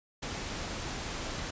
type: noise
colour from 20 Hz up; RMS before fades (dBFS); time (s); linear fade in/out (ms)
pink; -37; 0.22-1.51; 10
effects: resampled to 16000 Hz